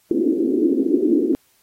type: band-pass noise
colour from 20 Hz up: white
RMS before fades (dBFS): -18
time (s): 0.11-1.35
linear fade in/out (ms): 0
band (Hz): 260 to 370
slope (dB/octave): 48
effects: white hiss -60 dBFS RMS until 1.62 s + AAC 48 kbps